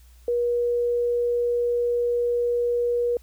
sine tone, 480 Hz, B4, 49 cents flat, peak -20 dBFS, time 0.28-3.17 s, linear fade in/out 2 ms, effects added 60 Hz sine -48 dBFS peak until 3.22 s + white hiss -60 dBFS RMS until 3.22 s

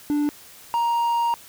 triangle tone pair in turn, 293.7 / 937.6 Hz, D4 / A#5, 0 / +10 cents, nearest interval octave + minor sixth, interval 2010 cents, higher second, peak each -17 dBFS, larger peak neither, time 0.1-0.29 / 0.74-1.34 s, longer second, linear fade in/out 0 ms, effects white hiss -46 dBFS RMS until 1.48 s

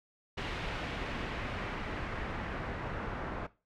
pink noise with low-pass filter sweep, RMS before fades -38 dBFS, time 0.37-3.47 s, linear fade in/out 10 ms, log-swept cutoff 3000 to 1400 Hz, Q 1.2, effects noise-tail reverb RT60 0.3 s tail -18 dB re dry

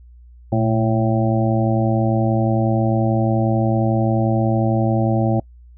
harmonic tone with a mistuned harmonic, 111.2 Hz, A2, 19 cents sharp, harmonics 1 / 2 / 3 / 5 / 6 / 7, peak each -18 / -21 / -23 / -25 / -26 / -26 dBFS, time 0.52-5.4 s, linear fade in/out 5 ms, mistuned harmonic 1, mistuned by +77 cents, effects noise-tail reverb RT60 0.1 s tail -26 dB re dry + added 60 Hz sine -41 dBFS peak until 5.77 s

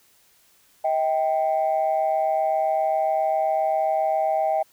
sine tone pair together, 636 / 783.5 Hz, D#5 / G5, +38 / -1 cents, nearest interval major third, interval 361 cents, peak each -21 dBFS, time 0.84-4.63 s, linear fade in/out 10 ms, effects tanh soft clip ceiling -14 dBFS + white hiss -59 dBFS RMS until 4.72 s

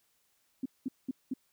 sine tone bursts, 261.6 Hz, C4, in tune, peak -30 dBFS, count 4, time 0.63-1.338 s, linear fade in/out 5 ms, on 27 ms, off 200 ms, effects white hiss -73 dBFS RMS until 1.52 s

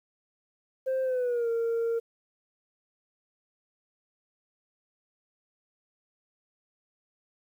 sine tone with pitch glide, 524 to 461.5 Hz, C5 to A#4, +2 to -17 cents, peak -23 dBFS, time 0.86-2 s, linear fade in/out 20 ms, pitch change -219 cents, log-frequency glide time 1.03-1.49 s, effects tanh soft clip ceiling -24 dBFS + 10-bit

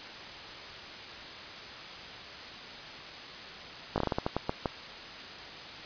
slowing click train, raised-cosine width 1 ms, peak -14 dBFS, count 11, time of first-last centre 3.96-4.658 s, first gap 19 ms, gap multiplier 1.27, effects white hiss -43 dBFS RMS until 5.85 s + resampled to 11025 Hz

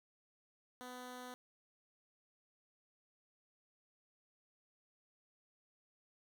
10% pulse tone, 250 Hz, B3, 21 cents sharp, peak -39 dBFS, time 0.81-1.34 s, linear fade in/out 0 ms, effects none

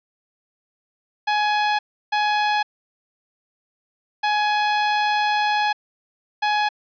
sawtooth tone bursts at uneven times, 839 Hz, G#5, 17 cents sharp, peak -14 dBFS, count 4, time 1.27-1.79 / 2.12-2.63 / 4.23-5.73 / 6.42-6.69 s, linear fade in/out 10 ms, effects resampled to 11025 Hz + 9-bit

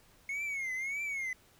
triangle tone with vibrato, 2178 Hz, C#7, 31 cents flat, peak -32 dBFS, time 0.29-1.33 s, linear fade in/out 2 ms, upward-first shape triangle, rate 1.7 Hz, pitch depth 140 cents each way, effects pink hiss -63 dBFS RMS until 1.59 s

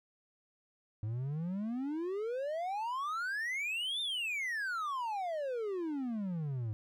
triangle exponential two-way sweep, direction up then down, 103.83 to 3651 to 103.83 Hz, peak -32 dBFS, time 1.03-6.73 s, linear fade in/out 0 ms, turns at 4.01 s, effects none

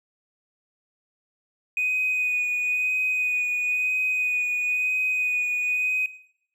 triangle tone with vibrato, 2489 Hz, D#7, in tune, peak -19 dBFS, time 1.77-6.06 s, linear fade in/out 2 ms, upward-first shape sine, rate 1 Hz, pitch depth 16 cents each way, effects noise-tail reverb RT60 0.7 s tail -19 dB re dry + tanh soft clip ceiling -18 dBFS

